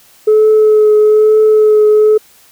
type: tone with vibrato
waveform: sine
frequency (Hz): 428.8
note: A4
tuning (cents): -45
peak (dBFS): -3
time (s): 0.27-2.18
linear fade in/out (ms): 10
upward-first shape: triangle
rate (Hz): 1.1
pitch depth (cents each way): 19
effects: tanh soft clip ceiling -2 dBFS + white hiss -45 dBFS RMS until 2.51 s